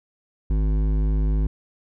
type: tone with hard clipping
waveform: sine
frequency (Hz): 51.91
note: G#1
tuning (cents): 0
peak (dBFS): -20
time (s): 0.5-1.47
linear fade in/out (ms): 5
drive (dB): 12
effects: none